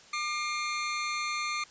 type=tone pair together; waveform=25% pulse; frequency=1200 / 2129 Hz; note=D6 / C7; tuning=+37 / +30 cents; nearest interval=minor seventh; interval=993 cents; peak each=-28 / -31 dBFS; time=0.13-1.64 s; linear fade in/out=5 ms; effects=white hiss -54 dBFS RMS until 1.7 s + resampled to 16000 Hz